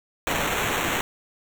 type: noise with sample-and-hold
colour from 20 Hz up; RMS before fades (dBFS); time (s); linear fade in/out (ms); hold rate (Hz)
white; -25; 0.27-1.01; 0; 4900
effects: none